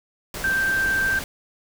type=tone in noise; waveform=sine; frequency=1568 Hz; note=G6; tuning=in tune; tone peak=-19 dBFS; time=0.44-1.19 s; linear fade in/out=2 ms; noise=pink; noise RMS=-32 dBFS; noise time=0.34-1.24 s; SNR=+10 dB; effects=none